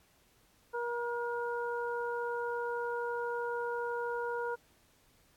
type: harmonic tone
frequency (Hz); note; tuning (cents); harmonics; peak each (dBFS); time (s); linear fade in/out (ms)
476.2; A#4; +37; 1 / 2 / 3; -35 / -38 / -40; 0.73-4.56; 20
effects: pink hiss -67 dBFS RMS until 5.36 s + AAC 64 kbps